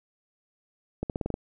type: accelerating click train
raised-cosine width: 2 ms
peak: -16 dBFS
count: 7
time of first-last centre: 1.03-1.341 s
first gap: 68 ms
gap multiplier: 0.89
effects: none